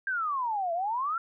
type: exponential two-way sweep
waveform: sine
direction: down then up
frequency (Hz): 1616 to 659.3 to 1389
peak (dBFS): -27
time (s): 0.07-1.18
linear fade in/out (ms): 2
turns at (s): 0.73
effects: none